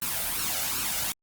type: noise with flanger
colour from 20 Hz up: white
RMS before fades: -29 dBFS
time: 0.02-1.12 s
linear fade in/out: 0 ms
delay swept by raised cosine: 0.72 to 1.41 ms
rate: 2.6 Hz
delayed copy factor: +0.6
effects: Opus 32 kbps